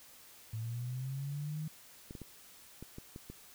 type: linear sweep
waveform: sine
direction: up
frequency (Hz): 109.5 to 158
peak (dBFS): -36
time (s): 0.53-1.68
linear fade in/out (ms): 5
type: clicks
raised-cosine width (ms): 3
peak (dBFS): -32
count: 7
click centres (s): 2.109 / 2.152 / 2.217 / 2.826 / 2.984 / 3.161 / 3.3
effects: white hiss -57 dBFS RMS until 3.54 s